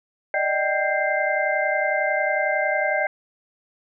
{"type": "tone cluster", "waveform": "sine", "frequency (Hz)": [594, 625, 773, 1587, 2084], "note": ["D5", "D#5", "G5", "G6", "C7"], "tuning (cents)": [20, 8, -24, 21, -7], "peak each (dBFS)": -26, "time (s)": [0.34, 3.07], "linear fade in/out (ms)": 2, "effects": []}